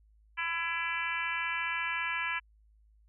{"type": "harmonic tone", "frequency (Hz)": 334.6, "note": "E4", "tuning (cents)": 26, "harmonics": [3, 4, 5, 6, 7, 8, 9], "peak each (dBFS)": [-38, -41, -36, -41, -35, -41, -45], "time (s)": [0.37, 2.4], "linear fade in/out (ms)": 20, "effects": ["added 53 Hz sine -60 dBFS peak until 3.08 s"]}